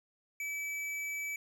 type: tone with tanh clipping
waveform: sine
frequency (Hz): 2300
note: D7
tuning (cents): -37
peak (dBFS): -37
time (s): 0.4-1.36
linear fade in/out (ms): 2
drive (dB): 16
effects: none